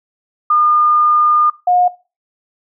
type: tone pair in turn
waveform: sine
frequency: 1213 / 718.5 Hz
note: D#6 / F5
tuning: -44 / +49 cents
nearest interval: major sixth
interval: 907 cents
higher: first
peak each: -9 dBFS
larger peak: neither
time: 0.5-1.5 / 1.67-1.88 s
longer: first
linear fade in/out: 5 ms
effects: noise-tail reverb RT60 0.3 s tail -19 dB re dry